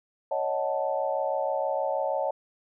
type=chord; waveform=sine; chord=D# half-diminished seventh; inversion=third; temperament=equal with one note detuned; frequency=556 / 622.3 / 740 / 880 Hz; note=C#5 / D#5 / F#5 / A5; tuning=+5 / 0 / 0 / 0 cents; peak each=-29 / -30 / -33 / -32 dBFS; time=0.31-2.31 s; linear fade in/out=5 ms; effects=none